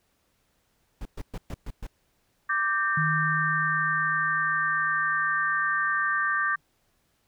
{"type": "noise bursts", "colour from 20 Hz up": "brown", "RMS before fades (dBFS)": -34, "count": 6, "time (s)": [1.01, 1.868], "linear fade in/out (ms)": 2, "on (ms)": 43, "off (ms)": 120}
{"type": "chord", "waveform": "sine", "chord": "G minor", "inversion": "second", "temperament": "equal with one note detuned", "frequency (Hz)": [1174.7, 1568, 1820], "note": ["D6", "G6", "Bb6"], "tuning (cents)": [0, 0, -42], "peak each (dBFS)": [-27, -27, -28], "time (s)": [2.49, 6.56], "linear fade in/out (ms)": 10}
{"type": "tone with exponential decay", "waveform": "sine", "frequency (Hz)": 155.4, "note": "D#3", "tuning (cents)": -2, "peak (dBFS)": -25, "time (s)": [2.97, 6.61], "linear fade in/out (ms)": 5, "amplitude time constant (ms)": 790}
{"effects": ["pink hiss -70 dBFS RMS until 7.27 s"]}